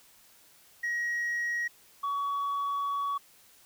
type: tone pair in turn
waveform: sine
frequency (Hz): 1897 / 1128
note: A#6 / C#6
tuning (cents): +30 / +30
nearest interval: major sixth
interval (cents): 900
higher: first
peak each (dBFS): -26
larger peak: neither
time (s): 0.83-1.68 / 2.03-3.18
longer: second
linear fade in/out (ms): 10
effects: tanh soft clip ceiling -27 dBFS + white hiss -59 dBFS RMS until 3.65 s